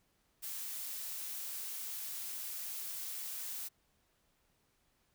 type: noise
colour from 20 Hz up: blue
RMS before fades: -42 dBFS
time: 0.42-3.69 s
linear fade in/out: 20 ms
effects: pink hiss -75 dBFS RMS until 5.14 s